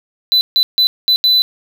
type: tone bursts at uneven times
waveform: triangle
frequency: 4000 Hz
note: B7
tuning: 21 cents sharp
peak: -7 dBFS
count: 5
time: 0.32-0.41 / 0.56-0.63 / 0.78-0.87 / 1.08-1.16 / 1.24-1.42 s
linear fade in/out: 0 ms
effects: none